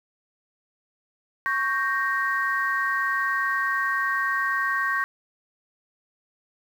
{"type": "chord", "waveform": "sine", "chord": "G diminished", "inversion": "second", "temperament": "equal", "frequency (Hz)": [1108.7, 1568, 1864.7], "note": ["Db6", "G6", "Bb6"], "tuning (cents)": [0, 0, 0], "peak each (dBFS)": -26, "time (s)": [1.46, 5.04], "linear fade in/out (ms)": 0, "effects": ["tanh soft clip ceiling -12 dBFS", "8-bit"]}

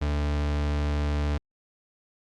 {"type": "tone", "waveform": "40% pulse", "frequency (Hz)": 73.42, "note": "D2", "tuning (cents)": 0, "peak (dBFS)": -23, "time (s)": [0.01, 1.38], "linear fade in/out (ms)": 10, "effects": ["low-pass 5000 Hz 12 dB/octave", "Opus 48 kbps"]}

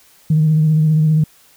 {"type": "tone with vibrato", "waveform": "sine", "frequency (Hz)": 155.56, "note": "D#3", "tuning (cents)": 0, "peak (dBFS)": -9, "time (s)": [0.3, 1.24], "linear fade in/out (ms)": 5, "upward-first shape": "triangle", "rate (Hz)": 15, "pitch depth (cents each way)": 40, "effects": ["tanh soft clip ceiling -5 dBFS", "white hiss -50 dBFS RMS until 1.56 s"]}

